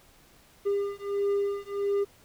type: beating tone pair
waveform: triangle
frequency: 401.3 / 402.8 Hz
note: G4 / G4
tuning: +41 / +47 cents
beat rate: 1.5 Hz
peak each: -27 dBFS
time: 0.65-2.05 s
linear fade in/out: 20 ms
effects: pink hiss -58 dBFS RMS until 2.24 s